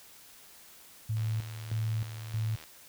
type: tone with tremolo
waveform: sine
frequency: 110 Hz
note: A2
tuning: in tune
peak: -28 dBFS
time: 1.09-2.56 s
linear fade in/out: 10 ms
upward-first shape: square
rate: 1.6 Hz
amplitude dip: 70%
type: click train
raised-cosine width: 0.2 ms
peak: -30 dBFS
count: 117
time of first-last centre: 1.17-2.638 s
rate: 79 Hz
effects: white hiss -54 dBFS RMS until 2.88 s